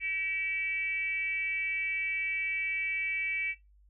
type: tone with frequency modulation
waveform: sine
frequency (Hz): 2300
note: D7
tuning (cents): -37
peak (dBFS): -30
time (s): 0-3.55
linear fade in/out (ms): 50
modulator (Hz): 372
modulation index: 0.59
effects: noise-tail reverb RT60 0.2 s tail -17 dB re dry + added 50 Hz sine -58 dBFS peak until 3.89 s